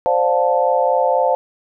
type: chord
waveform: sine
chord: D minor seventh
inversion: third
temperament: equal with one note detuned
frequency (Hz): 523.3 / 587.3 / 706.6 / 880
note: C5 / D5 / F5 / A5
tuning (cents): 0 / 0 / +20 / 0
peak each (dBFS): -17 / -20 / -19 / -19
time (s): 0.06-1.35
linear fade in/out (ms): 0
effects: none